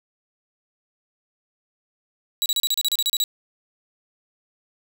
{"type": "tone bursts", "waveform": "sawtooth", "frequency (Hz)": 3900, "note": "B7", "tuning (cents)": -23, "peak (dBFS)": -16, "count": 12, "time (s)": [2.42, 3.239], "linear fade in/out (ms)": 0, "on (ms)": 38, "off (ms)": 33, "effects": []}